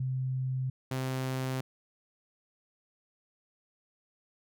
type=tone pair in turn; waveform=sine / sawtooth; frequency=130 / 130.56 Hz; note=C3 / C3; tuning=-11 / -3 cents; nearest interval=unison; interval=8 cents; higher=second; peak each=-29 / -27 dBFS; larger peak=second; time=0-0.7 / 0.91-1.61 s; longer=neither; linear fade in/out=5 ms; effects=none